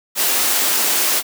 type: high-pass noise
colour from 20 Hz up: white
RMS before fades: -17 dBFS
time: 0.15-1.23 s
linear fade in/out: 50 ms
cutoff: 240 Hz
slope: 24 dB/octave
effects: none